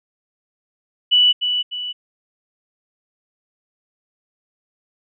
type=tone with echo; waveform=sine; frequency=2960 Hz; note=F#7; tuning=in tune; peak=-10 dBFS; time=1.11-1.33 s; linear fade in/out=20 ms; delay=300 ms; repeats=2; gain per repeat=-7 dB; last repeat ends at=1.93 s; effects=none